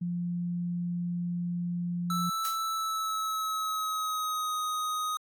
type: tone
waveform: sine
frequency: 174.61 Hz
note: F3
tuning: in tune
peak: -29 dBFS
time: 0.01-2.3 s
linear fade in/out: 10 ms
type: tone with pitch glide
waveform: square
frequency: 1318.5 to 1251 Hz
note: E6 to D#6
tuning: 0 to +9 cents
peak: -30 dBFS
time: 2.1-5.17 s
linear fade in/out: 2 ms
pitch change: -91 cents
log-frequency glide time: 2.64-4.56 s
type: noise with exponential decay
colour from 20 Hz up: blue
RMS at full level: -33 dBFS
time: 2.45-2.68 s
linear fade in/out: 0 ms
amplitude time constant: 49 ms
effects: AAC 64 kbps